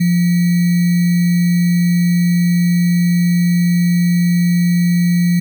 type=tone with sample-and-hold; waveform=sine; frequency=174.6 Hz; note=F3; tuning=in tune; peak=-10 dBFS; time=0-5.4 s; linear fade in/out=10 ms; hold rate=2100 Hz; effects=none